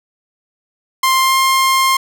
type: tone with pitch glide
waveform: sawtooth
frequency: 1052 to 1060.5 Hz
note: C6 to C6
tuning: +9 to +23 cents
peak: -7 dBFS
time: 1.03-1.97 s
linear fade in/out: 5 ms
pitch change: +14 cents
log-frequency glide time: 1.2-1.36 s
effects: none